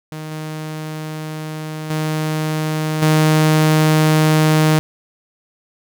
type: tone with level steps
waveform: sawtooth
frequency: 155.56 Hz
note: D#3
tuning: in tune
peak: -23 / -21 / -14 / -7 dBFS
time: 0.12-4.79 s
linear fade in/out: 0 ms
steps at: 0.31 / 1.9 / 3.02 s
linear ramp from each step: 5 ms
effects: none